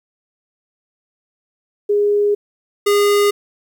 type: tone pair in turn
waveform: sine / square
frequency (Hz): 411.6 / 408.8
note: G#4 / G#4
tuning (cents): -16 / -27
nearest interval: unison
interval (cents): 11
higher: first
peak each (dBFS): -12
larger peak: neither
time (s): 1.89-2.35 / 2.86-3.31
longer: first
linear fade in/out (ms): 10
effects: 9-bit